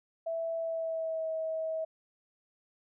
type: tone with pitch glide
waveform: sine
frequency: 659.3 to 641.3 Hz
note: E5 to E5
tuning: 0 to -48 cents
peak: -31 dBFS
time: 0.26-1.85 s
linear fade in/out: 10 ms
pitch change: -48 cents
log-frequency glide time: 0.57-1.3 s
effects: none